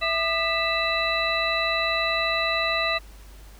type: harmonic tone with a mistuned harmonic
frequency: 659.3 Hz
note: E5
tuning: in tune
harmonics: 1 / 2 / 3 / 4 / 6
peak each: -28 / -28 / -28 / -28 / -28 dBFS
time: 0.01-2.99 s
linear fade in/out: 20 ms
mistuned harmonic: 2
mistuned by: -150 cents
effects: added 50 Hz sine -43 dBFS peak until 3.59 s + pink hiss -52 dBFS RMS until 3.59 s